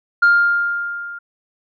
sine tone with level ramp, 1403 Hz, F6, 8 cents sharp, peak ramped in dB -6 to -29 dBFS, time 0.22-1.19 s, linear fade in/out 10 ms, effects tanh soft clip ceiling -6 dBFS

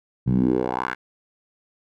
10% pulse tone with band-pass filter sweep, 62.7 Hz, B1, 27 cents sharp, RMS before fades -22 dBFS, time 0.26-0.95 s, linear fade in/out 20 ms, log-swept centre 130 to 1700 Hz, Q 2.9, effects none

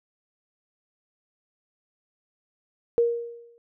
sine tone with exponential decay, 470 Hz, A#4, 14 cents sharp, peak -15 dBFS, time 2.98-3.58 s, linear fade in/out 0 ms, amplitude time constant 130 ms, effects none

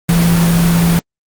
sine tone in noise, 169.6 Hz, E3, 50 cents sharp, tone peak -9 dBFS, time 0.09-0.99 s, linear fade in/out 0 ms, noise pink, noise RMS -18 dBFS, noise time 0.09-0.99 s, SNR +6 dB, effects Opus 24 kbps

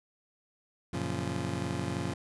25% pulse chord, Gb major seventh, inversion none, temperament just, 92.5 / 115.62 / 138.75 / 173.43 Hz, Gb2 / Bb2 / Db3 / F3, 0 / -14 / +2 / -12 cents, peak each -34 dBFS, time 0.93-2.14 s, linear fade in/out 5 ms, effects resampled to 24000 Hz

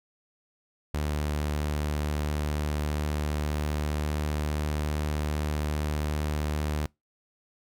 sawtooth tone with pitch glide, 74.6 to 75.21 Hz, D2 to D2, +28 to +42 cents, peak -23 dBFS, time 0.94-6.86 s, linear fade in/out 0 ms, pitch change +14 cents, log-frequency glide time 1.99-4.48 s, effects noise-tail reverb RT60 0.2 s tail -25 dB re dry

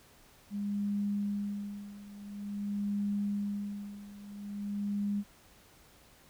sine tone with tremolo, 203.4 Hz, G#3, 36 cents flat, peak -29 dBFS, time 0.5-5.24 s, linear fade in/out 50 ms, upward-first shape sine, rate 0.48 Hz, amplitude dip 85%, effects pink hiss -60 dBFS RMS until 6.29 s

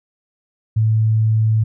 sine tone, 110 Hz, A2, in tune, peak -12 dBFS, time 0.76-1.64 s, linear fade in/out 10 ms, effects none

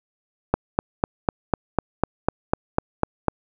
click train, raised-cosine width 1 ms, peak -3 dBFS, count 12, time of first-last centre 0.54-3.283 s, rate 4.01 Hz, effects none

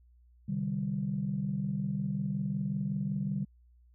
sine chord, C suspended second, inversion none, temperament equal with one note detuned, 130.81 / 150.53 / 196 Hz, C3 / D3 / G3, 0 / +43 / 0 cents, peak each -37 / -34 / -32 dBFS, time 0.48-3.45 s, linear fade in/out 10 ms, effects tanh soft clip ceiling -21 dBFS + added 60 Hz sine -58 dBFS peak until 3.94 s

